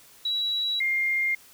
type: tone pair in turn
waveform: sine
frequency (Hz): 3903 / 2116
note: B7 / C7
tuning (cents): -21 / +19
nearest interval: major seventh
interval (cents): 1060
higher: first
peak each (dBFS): -24 / -22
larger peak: second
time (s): 0.25-0.8 / 0.8-1.35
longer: neither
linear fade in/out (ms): 5
effects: white hiss -53 dBFS RMS until 1.53 s